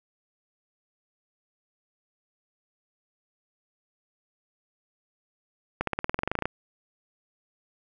accelerating click train, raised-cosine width 0.5 ms, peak -11 dBFS, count 15, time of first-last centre 5.81-6.456 s, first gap 63 ms, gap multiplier 0.95, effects none

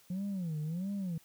sine tone with vibrato, 174.61 Hz, F3, in tune, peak -31 dBFS, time 0.1-1.18 s, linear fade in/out 5 ms, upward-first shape sine, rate 1.5 Hz, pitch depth 250 cents each way, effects tanh soft clip ceiling -32 dBFS + white hiss -63 dBFS RMS until 1.24 s

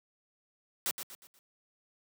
white noise with echo, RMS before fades -32 dBFS, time 0.86-0.91 s, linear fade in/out 0 ms, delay 120 ms, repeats 4, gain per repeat -8 dB, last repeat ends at 1.39 s, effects high-pass 150 Hz 12 dB/octave

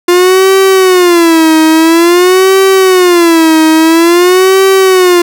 45% pulse tone with vibrato, 349.2 Hz, F4, in tune, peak -3 dBFS, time 0.08-5.22 s, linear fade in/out 5 ms, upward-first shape sine, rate 0.49 Hz, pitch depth 170 cents each way, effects none

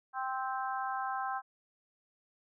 harmonic tone, 261.6 Hz, C4, in tune, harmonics 3 / 4 / 5 / 6, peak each -36 / -38 / -40 / -42 dBFS, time 0.13-1.42 s, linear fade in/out 50 ms, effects none

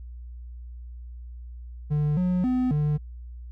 triangle tone with pitch steps, 148.9 / 181.1 / 253.4 / 149.2 Hz, D3 / F#3 / B3 / D3, +24 / -37 / +45 / +28 cents, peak -19 dBFS, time 1.9-2.98 s, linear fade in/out 20 ms, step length 270 ms, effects added 60 Hz sine -37 dBFS peak until 3.51 s

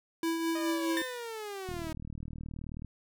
square tone with tremolo, 329.6 Hz, E4, in tune, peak -28 dBFS, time 0.23-1.02 s, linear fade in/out 2 ms, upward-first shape triangle, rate 4.8 Hz, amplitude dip 45%
sawtooth linear sweep, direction down, 624 to 311.1 Hz, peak -34 dBFS, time 0.55-1.93 s, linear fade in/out 5 ms
30% pulse tone with exponential decay, 1800 Hz, A6, 39 cents sharp, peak -27 dBFS, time 0.97-1.36 s, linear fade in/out 0 ms, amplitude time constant 83 ms
click train, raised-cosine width 5 ms, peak -29 dBFS, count 46, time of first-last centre 1.69-2.847 s, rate 38.9 Hz
effects none

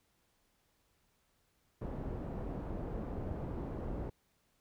pink low-pass noise, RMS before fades -40 dBFS, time 1.81-4.1 s, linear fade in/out 10 ms, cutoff 600 Hz, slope 12 dB/octave, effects pink hiss -75 dBFS RMS until 4.6 s

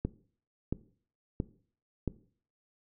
click train, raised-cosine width 3 ms, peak -17 dBFS, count 4, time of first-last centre 0.05-2.077 s, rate 1.48 Hz, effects noise-tail reverb RT60 0.5 s tail -18 dB re dry

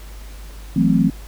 sine chord, F# half-diminished seventh, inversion third, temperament equal, 164.81 / 185 / 220 / 261.6 Hz, E3 / F#3 / A3 / C4, 0 / 0 / 0 / 0 cents, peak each -18 dBFS, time 0.76-1.1 s, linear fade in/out 5 ms, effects added 50 Hz sine -33 dBFS peak until 1.27 s + pink hiss -44 dBFS RMS until 1.27 s

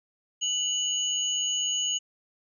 sine tone pair together, 2960 / 6676 Hz, F#7 / G#8, 0 / +8 cents, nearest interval octave + major second, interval 1408 cents, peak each -27 / -29 dBFS, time 0.41-1.99 s, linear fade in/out 20 ms, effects none

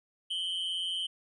triangle tone pair together, 2982 / 3159 Hz, F#7 / G7, +13 / +13 cents, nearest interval minor second, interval 100 cents, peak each -33 / -32 dBFS, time 0.3-1.07 s, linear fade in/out 10 ms, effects resampled to 24000 Hz

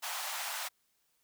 pink high-pass noise, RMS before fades -38 dBFS, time 0.02-0.69 s, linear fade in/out 20 ms, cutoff 670 Hz, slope 48 dB/octave, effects white hiss -75 dBFS RMS until 1.23 s

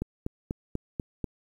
click train, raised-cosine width 3 ms, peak -17 dBFS, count 6, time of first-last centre 0.02-1.242 s, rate 4.09 Hz, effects 9-bit

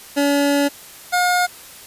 25% pulse tone pair in turn, 284.5 / 716.9 Hz, C#4 / F5, +45 / +45 cents, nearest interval octave + major third, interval 1600 cents, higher second, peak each -11 dBFS, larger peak neither, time 0.16-0.69 / 1.12-1.47 s, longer first, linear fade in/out 20 ms, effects white hiss -40 dBFS RMS until 1.86 s + resampled to 32000 Hz

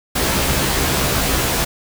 pink noise with comb filter, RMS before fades -18 dBFS, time 0.15-1.65 s, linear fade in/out 10 ms, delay 15 ms, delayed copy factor +0.8, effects none

